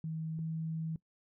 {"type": "tone pair in turn", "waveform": "sine", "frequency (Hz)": [159.8, 161], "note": ["D#3", "E3"], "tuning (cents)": [47, -41], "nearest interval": "unison", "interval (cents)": 12, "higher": "second", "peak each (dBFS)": [-35, -34], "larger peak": "second", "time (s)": [[0.04, 0.39], [0.39, 0.96]], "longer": "second", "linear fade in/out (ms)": 2, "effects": ["noise-tail reverb RT60 0.1 s tail -20 dB re dry"]}